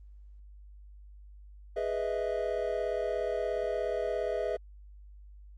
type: chord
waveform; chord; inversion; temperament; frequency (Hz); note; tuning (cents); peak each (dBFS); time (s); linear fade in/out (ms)
triangle; E major seventh; first; equal; 415.3 / 493.9 / 622.3 / 659.3; G#4 / B4 / D#5 / E5; 0 / 0 / 0 / 0; -33; 1.76-4.57; 10
effects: added 50 Hz sine -48 dBFS peak until 5.57 s + Opus 32 kbps